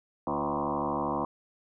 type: tone with frequency modulation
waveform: sine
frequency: 640 Hz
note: D#5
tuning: 49 cents sharp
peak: -27 dBFS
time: 0.27-1.25 s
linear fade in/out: 2 ms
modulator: 72.7 Hz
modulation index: 6.3
effects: none